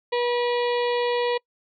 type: harmonic tone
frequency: 483.9 Hz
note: B4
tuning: 35 cents flat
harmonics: 1 / 2 / 4 / 5 / 6 / 7 / 8 / 9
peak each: -22 / -28 / -34 / -36 / -38 / -39 / -40 / -41 dBFS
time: 0.12-1.38 s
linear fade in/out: 10 ms
effects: noise-tail reverb RT60 0.1 s tail -26 dB re dry